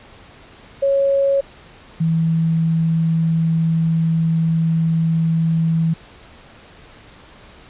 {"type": "tone pair in turn", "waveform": "sine", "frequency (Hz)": [552, 163.17], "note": ["C#5", "E3"], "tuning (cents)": [-7, -17], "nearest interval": "octave + major sixth", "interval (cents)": 2110, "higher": "first", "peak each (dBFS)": [-13, -14], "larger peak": "first", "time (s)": [[0.82, 1.41], [2, 5.94]], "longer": "second", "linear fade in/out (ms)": 10, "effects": ["pink hiss -44 dBFS RMS until 7.69 s", "resampled to 8000 Hz"]}